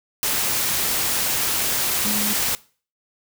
sine tone in noise, 210 Hz, G#3, 19 cents sharp, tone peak -26 dBFS, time 2.05-2.33 s, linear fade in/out 0 ms, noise white, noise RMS -22 dBFS, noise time 0.23-2.55 s, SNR -7 dB, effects noise-tail reverb RT60 0.4 s tail -21 dB re dry

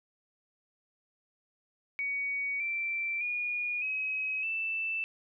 sine tone with pitch steps, 2250 / 2344 / 2442 / 2545 / 2651 Hz, C#7 / D7 / D#7 / D#7 / E7, +25 / -4 / -33 / +39 / +9 cents, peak -30 dBFS, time 1.99-5.04 s, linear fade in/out 0 ms, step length 610 ms, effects none

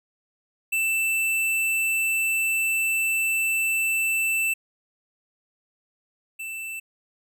square tone pair in turn, 2660 / 2660 Hz, E7 / E7, +15 / +15 cents, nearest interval unison, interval 0 cents, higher neither, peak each -22 / -32 dBFS, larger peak first, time 0.72-4.54 / 6.39-6.8 s, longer first, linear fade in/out 10 ms, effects none

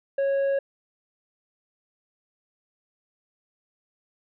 sine tone with tanh clipping, 551 Hz, C#5, 11 cents flat, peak -22 dBFS, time 0.18-0.59 s, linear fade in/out 5 ms, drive 5 dB, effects none

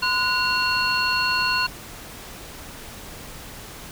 sine tone cluster, 1022 / 1462 / 2753 / 4325 Hz, C6 / F#6 / F7 / C#8, -41 / -21 / -25 / -43 cents, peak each -24 dBFS, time 0.02-1.67 s, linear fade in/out 10 ms, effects tanh soft clip ceiling -12 dBFS + pink hiss -39 dBFS RMS until 3.91 s

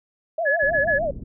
sine tone with vibrato, 612 Hz, D#5, 29 cents flat, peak -21 dBFS, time 0.38-1.11 s, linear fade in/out 5 ms, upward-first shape triangle, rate 6.5 Hz, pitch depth 240 cents each way
sine tone bursts, 1700 Hz, G#6, 40 cents sharp, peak -18 dBFS, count 4, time 0.45-0.99 s, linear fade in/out 20 ms, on 120 ms, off 20 ms
pink low-pass noise, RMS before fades -35 dBFS, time 0.62-1.24 s, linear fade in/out 10 ms, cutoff 340 Hz, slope 24 dB/octave
effects none

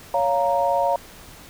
sine chord, Bb minor, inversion first, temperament just, 559.4 / 699.2 / 932.3 Hz, Db5 / F5 / Bb5, +16 / +2 / 0 cents, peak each -22 dBFS, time 0.14-0.96 s, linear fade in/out 2 ms, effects pink hiss -44 dBFS RMS until 1.49 s

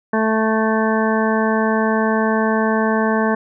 harmonic tone, 220 Hz, A3, in tune, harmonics 1 / 2 / 3 / 4 / 5 / 7 / 8, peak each -18 / -21 / -23 / -24 / -25 / -26 / -27 dBFS, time 0.13-3.35 s, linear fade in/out 5 ms, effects none

